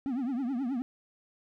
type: tone with vibrato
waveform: triangle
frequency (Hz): 256.4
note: C4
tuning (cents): -35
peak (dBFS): -27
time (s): 0.06-0.82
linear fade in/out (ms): 0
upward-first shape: triangle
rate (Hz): 9.4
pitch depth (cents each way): 210
effects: none